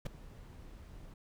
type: noise with ADSR envelope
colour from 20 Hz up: brown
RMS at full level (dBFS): -30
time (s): 0.05-1.14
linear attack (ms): 14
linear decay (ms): 6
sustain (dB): -21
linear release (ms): 5
effects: none